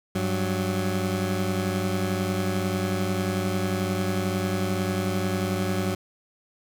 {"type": "tone pair together", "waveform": "20% pulse", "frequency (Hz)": [98.14, 185.1], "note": ["G2", "F#3"], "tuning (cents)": [2, 1], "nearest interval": "major seventh", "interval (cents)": 1099, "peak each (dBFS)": -22, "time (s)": [0.15, 5.95], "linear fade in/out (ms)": 5, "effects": []}